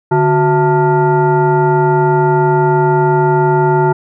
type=tone with frequency modulation; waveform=sine; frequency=370 Hz; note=F#4; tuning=in tune; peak=-8 dBFS; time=0.11-3.93 s; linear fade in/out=10 ms; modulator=517 Hz; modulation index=1.3; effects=none